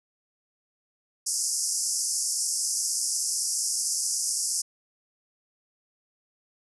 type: band-pass noise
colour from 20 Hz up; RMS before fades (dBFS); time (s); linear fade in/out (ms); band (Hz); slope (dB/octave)
pink; -28; 1.26-4.62; 10; 5000 to 11000; 96
effects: none